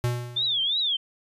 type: tone with exponential decay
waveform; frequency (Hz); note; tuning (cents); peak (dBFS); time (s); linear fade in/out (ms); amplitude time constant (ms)
square; 121.4; B2; -29; -21; 0.04-0.69; 0; 140
type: tone with vibrato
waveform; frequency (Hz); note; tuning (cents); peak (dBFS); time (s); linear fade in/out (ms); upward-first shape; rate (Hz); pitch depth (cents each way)
sine; 3501; A7; -9; -22; 0.36-0.97; 10; triangle; 2.9; 220
effects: resampled to 32000 Hz